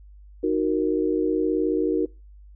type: chord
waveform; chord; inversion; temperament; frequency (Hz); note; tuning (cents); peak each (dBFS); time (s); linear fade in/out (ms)
sine; D# minor; none; equal with one note detuned; 311.1 / 370 / 464.6; D#4 / F#4 / A#4; 0 / 0 / -6; -24 / -24 / -25; 0.43-2.06; 10
effects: noise-tail reverb RT60 0.3 s tail -26 dB re dry + added 50 Hz sine -44 dBFS peak until 2.55 s